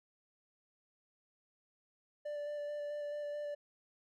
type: tone with vibrato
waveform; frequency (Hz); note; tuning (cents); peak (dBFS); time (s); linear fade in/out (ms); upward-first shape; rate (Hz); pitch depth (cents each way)
triangle; 587.3; D5; 0; -36; 2.25-3.55; 10; square; 4.6; 10
effects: none